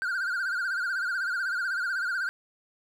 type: tone with vibrato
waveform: triangle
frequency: 1484 Hz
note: F#6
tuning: 5 cents sharp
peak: -25 dBFS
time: 0.02-2.29 s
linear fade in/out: 0 ms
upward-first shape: sine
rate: 16 Hz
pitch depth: 110 cents each way
effects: none